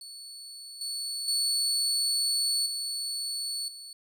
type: tone with level steps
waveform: 30% pulse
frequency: 4435 Hz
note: C#8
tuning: in tune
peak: -39 / -29 / -22 / -28 / -39 dBFS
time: 0.01-3.93 s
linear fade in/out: 2 ms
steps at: 0.81 / 1.28 / 2.66 / 3.68 s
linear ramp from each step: 2 ms
effects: none